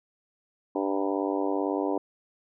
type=harmonic tone with a mistuned harmonic; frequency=98 Hz; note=G2; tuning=in tune; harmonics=3 / 4 / 5 / 6 / 7 / 8 / 9 / 10; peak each=-29 / -31 / -33 / -35 / -36 / -37 / -38 / -39 dBFS; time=0.75-1.98 s; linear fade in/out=5 ms; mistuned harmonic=9; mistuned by=+53 cents; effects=none